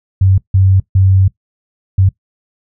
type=tone bursts at uneven times; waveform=sine; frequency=95.4 Hz; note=G2; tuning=47 cents flat; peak=-6 dBFS; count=4; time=0.21-0.38 / 0.54-0.8 / 0.95-1.28 / 1.98-2.09 s; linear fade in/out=5 ms; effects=noise-tail reverb RT60 0.1 s tail -18 dB re dry